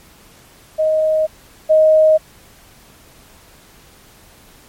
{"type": "tone pair in turn", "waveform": "sine", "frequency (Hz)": [626, 626], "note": ["D#5", "D#5"], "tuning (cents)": [10, 10], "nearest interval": "unison", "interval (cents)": 0, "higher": "neither", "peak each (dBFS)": [-12, -7], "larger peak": "second", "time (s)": [[0.78, 1.27], [1.69, 2.18]], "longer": "neither", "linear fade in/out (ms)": 20, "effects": ["pink hiss -46 dBFS RMS until 4.68 s", "MP3 64 kbps"]}